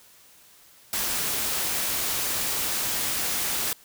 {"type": "noise", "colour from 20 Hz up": "white", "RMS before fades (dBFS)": -27, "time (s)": [0.93, 3.73], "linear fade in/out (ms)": 2, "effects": ["white hiss -54 dBFS RMS until 3.84 s"]}